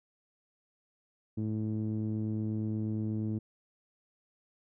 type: tone with low-pass filter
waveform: sawtooth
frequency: 108.4 Hz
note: A2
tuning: 25 cents flat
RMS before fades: -33 dBFS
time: 1.37-3.39 s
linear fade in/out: 10 ms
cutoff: 280 Hz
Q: 2.9
effects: none